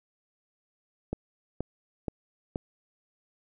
click train, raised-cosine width 2 ms, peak -17 dBFS, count 4, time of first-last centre 1.13-2.559 s, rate 2.1 Hz, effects none

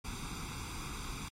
pink noise with comb filter, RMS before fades -41 dBFS, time 0.04-1.29 s, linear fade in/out 10 ms, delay 0.83 ms, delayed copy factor +0.8, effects low-pass 10000 Hz 12 dB/octave + MP3 64 kbps

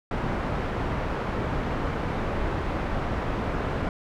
pink low-pass noise, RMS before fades -28 dBFS, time 0.11-3.89 s, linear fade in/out 2 ms, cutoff 1500 Hz, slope 12 dB/octave, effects none

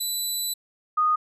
15% pulse / sine tone pair in turn, 3975 / 1237.7 Hz, B7 / D#6, +10 / -9 cents, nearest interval octave + minor sixth, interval 2019 cents, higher first, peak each -18 dBFS, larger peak neither, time 0-0.54 / 0.97-1.16 s, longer first, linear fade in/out 10 ms, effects resampled to 32000 Hz

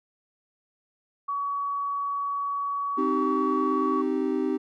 sine tone, 1130 Hz, C#6, 33 cents sharp, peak -26 dBFS, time 1.28-4.02 s, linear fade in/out 10 ms
triangle chord, C minor, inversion none, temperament equal with one note detuned, 261.6 / 311.1 / 388.8 Hz, C4 / Eb4 / G4, 0 / 0 / -14 cents, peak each -26 dBFS, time 2.97-4.58 s, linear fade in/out 20 ms
effects none

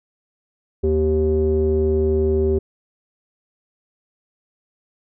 square tone with low-pass filter, 77.7 Hz, D#2, 2 cents flat, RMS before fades -18 dBFS, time 0.83-2.59 s, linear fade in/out 10 ms, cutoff 410 Hz, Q 9.5, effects none

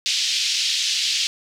white band-pass noise, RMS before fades -22 dBFS, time 0.06-1.27 s, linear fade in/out 0 ms, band 2800 to 5300 Hz, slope 24 dB/octave, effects none

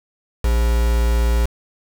triangle tone with quantisation, 58 Hz, A#1, 8 cents flat, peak -12 dBFS, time 0.44-1.46 s, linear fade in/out 5 ms, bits 4, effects none

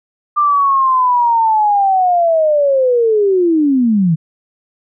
sine linear sweep, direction down, 1194 to 153.1 Hz, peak -9 dBFS, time 0.36-4.16 s, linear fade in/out 20 ms, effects none

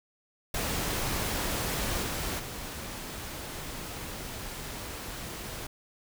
pink noise with level steps, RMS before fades -31 / -33 / -39 dBFS, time 0.54-5.67 s, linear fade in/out 5 ms, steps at 2.01 / 2.38 s, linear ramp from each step 20 ms, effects none

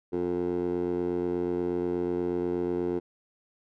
15% pulse tone with band-pass filter, 88.3 Hz, F2, 20 cents sharp, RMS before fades -29 dBFS, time 0.12-3 s, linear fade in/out 20 ms, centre 400 Hz, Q 3.6, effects none

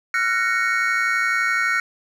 triangle chord, Gb major seventh, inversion third, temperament equal with one note detuned, 1368.2 / 1480 / 1864.7 / 2217 Hz, F6 / Gb6 / Bb6 / Db7, -36 / 0 / 0 / 0 cents, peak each -22 dBFS, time 0.14-1.8 s, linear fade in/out 2 ms, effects none

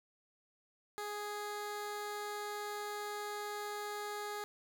15% pulse tone, 415.3 Hz, G#4, in tune, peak -33 dBFS, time 0.98-4.44 s, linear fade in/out 0 ms, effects none

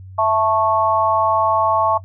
harmonic tone, 220 Hz, A3, in tune, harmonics 3 / 4 / 5, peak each -18 / -18 / -18 dBFS, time 0.18-1.98 s, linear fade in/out 10 ms, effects noise-tail reverb RT60 0.1 s tail -18 dB re dry + added 94 Hz sine -34 dBFS peak until 2.04 s

